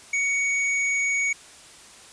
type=tone; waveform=square; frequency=2237 Hz; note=C#7; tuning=15 cents sharp; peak=-22 dBFS; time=0.13-1.33 s; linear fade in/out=5 ms; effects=white hiss -47 dBFS RMS until 2.12 s + resampled to 22050 Hz